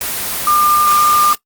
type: tone in noise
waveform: sine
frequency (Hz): 1200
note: D6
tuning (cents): +37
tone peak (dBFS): -9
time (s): 0.47-1.33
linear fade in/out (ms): 2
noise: white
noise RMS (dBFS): -20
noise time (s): 0.01-1.35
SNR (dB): +8
effects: noise-tail reverb RT60 0.1 s tail -18 dB re dry + Opus 24 kbps